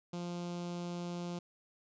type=tone with notch filter; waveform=sawtooth; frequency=174.61 Hz; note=F3; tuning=in tune; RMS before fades=-40 dBFS; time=0.13-1.39 s; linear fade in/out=5 ms; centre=1800 Hz; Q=1.2; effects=resampled to 16000 Hz